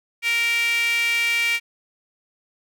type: tone with high-pass filter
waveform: sawtooth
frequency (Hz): 466.2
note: A#4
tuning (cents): 0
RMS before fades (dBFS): -21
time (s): 0.22-1.6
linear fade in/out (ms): 50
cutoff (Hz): 2300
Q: 6.8
effects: none